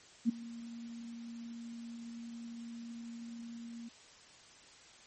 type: tone with ADSR envelope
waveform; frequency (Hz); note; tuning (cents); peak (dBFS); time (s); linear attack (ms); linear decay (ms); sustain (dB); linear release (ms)
sine; 233.1; A#3; 0; -23; 0.25-3.89; 40; 11; -20; 10
effects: white hiss -58 dBFS RMS until 5.06 s + MP3 32 kbps